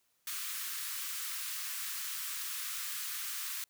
white high-pass noise, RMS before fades -39 dBFS, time 0.27-3.64 s, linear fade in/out 2 ms, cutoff 1100 Hz, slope 48 dB/octave, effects white hiss -75 dBFS RMS until 3.69 s

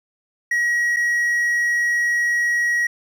triangle tone with dropouts, 1906 Hz, A#6, 38 cents sharp, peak -15 dBFS, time 0.51-2.87 s, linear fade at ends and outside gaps 5 ms, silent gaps 0.963-0.967 s, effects none

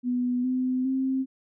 sine tone with pitch steps, 247.2 / 255.5 / 264 Hz, B3 / C4 / C4, +2 / -41 / +16 cents, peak -23 dBFS, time 0.03-1.26 s, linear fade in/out 50 ms, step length 410 ms, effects none

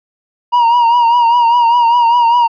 triangle tone with vibrato, 946 Hz, A#5, 25 cents sharp, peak -5 dBFS, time 0.52-2.48 s, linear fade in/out 20 ms, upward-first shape triangle, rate 5 Hz, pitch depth 65 cents each way, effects resampled to 11025 Hz

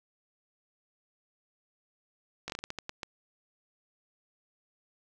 slowing click train, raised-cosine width 0.2 ms, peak -19 dBFS, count 10, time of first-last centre 2.48-3.032 s, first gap 18 ms, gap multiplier 1.29, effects none

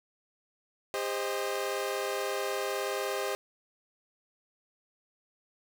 sawtooth chord, C minor, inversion second, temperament equal with one note detuned, 401.6 / 523.3 / 622.3 Hz, G4 / C5 / Eb5, +42 / 0 / 0 cents, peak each -30 / -31 / -33 dBFS, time 0.94-3.35 s, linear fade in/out 0 ms, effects none

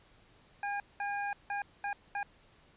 25% pulse tone bursts at uneven times, 811 Hz, G#5, 41 cents flat, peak -29 dBFS, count 5, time 0.63-0.8 / 1-1.33 / 1.5-1.62 / 1.84-1.93 / 2.15-2.23 s, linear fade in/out 2 ms, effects pink hiss -63 dBFS RMS until 2.76 s + resampled to 8000 Hz

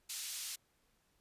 pink band-pass noise, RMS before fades -43 dBFS, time 0.09-0.56 s, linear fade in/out 10 ms, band 4100 to 12000 Hz, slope 12 dB/octave, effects pink hiss -75 dBFS RMS until 1.2 s + resampled to 32000 Hz

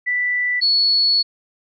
sine tone pair in turn, 1975.5 / 4397 Hz, B6 / C#8, 0 / -15 cents, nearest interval octave + major second, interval 1385 cents, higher second, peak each -17 / -13 dBFS, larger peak second, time 0.06-0.61 / 0.61-1.23 s, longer second, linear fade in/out 20 ms, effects none

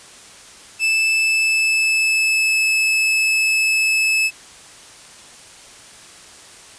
40% pulse tone with pitch glide, 2631 to 2605 Hz, E7 to E7, -4 to -21 cents, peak -14 dBFS, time 0.79-4.31 s, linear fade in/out 50 ms, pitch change -17 cents, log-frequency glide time 1.09-2.6 s, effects white hiss -42 dBFS RMS until 6.78 s + resampled to 22050 Hz

